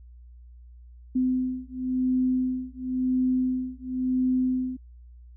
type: beating tone pair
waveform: sine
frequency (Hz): 255.2 / 256.15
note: C4 / C4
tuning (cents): -43 / -37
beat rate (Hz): 0.95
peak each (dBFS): -26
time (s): 1.15-4.77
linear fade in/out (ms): 10
effects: added 60 Hz sine -45 dBFS peak until 5.36 s